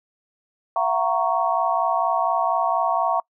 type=chord; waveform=sine; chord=F# dominant seventh; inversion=third; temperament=equal with one note detuned; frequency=675.8 / 740 / 932.3 / 1108.7 Hz; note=E5 / F#5 / A#5 / C#6; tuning=+43 / 0 / 0 / 0 cents; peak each=-24 dBFS; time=0.76-3.2 s; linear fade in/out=2 ms; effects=noise-tail reverb RT60 0.1 s tail -25 dB re dry